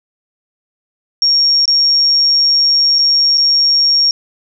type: tone with dropouts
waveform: sine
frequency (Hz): 5550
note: F8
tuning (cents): -12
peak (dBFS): -8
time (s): 1.22-4.11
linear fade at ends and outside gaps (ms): 1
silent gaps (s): 1.656-1.678 / 2.986-2.99 / 3.374-3.379
effects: none